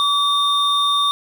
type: tone pair together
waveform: triangle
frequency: 1147 / 3641 Hz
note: D6 / A#7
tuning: -41 / -41 cents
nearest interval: octave + minor sixth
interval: 2000 cents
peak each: -16 dBFS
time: 0-1.11 s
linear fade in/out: 0 ms
effects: none